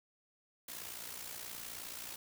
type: noise with amplitude modulation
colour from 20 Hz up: white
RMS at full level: -43 dBFS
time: 0.68-2.16 s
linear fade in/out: 5 ms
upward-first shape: sine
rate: 59 Hz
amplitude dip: 60%
effects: none